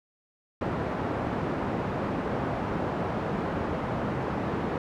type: band-pass noise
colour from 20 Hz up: pink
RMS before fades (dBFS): -30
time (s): 0.61-4.78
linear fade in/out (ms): 2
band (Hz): 110 to 1100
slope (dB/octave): 12
effects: none